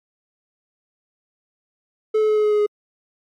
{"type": "tone with pitch steps", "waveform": "triangle", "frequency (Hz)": [433.1, 430.4, 427.6, 424.9, 422.2, 419.6, 416.9], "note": ["A4", "A4", "A4", "G#4", "G#4", "G#4", "G#4"], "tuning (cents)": [-27, -38, -49, 40, 29, 18, 7], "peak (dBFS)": -13, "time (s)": [2.14, 2.665], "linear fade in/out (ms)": 10, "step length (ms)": 75, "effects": ["AAC 64 kbps"]}